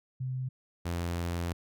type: tone pair in turn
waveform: sine / sawtooth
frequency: 129 / 86.02 Hz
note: C3 / F2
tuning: -24 / -26 cents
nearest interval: perfect fifth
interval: 702 cents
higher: first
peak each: -31 / -27 dBFS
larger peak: second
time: 0.2-0.49 / 0.85-1.53 s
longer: second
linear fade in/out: 10 ms
effects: none